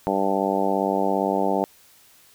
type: harmonic tone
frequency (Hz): 97.5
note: G2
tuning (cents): -9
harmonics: 2 / 3 / 4 / 5 / 6 / 7 / 8 / 9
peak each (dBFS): -28 / -28 / -28 / -28 / -28 / -28 / -28 / -28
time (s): 0.07-1.64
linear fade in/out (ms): 0
effects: white hiss -54 dBFS RMS until 2.34 s